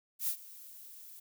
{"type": "noise with ADSR envelope", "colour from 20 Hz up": "violet", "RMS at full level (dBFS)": -31, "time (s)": [0.19, 1.2], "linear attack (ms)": 89, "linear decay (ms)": 79, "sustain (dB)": -20, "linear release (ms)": 9, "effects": []}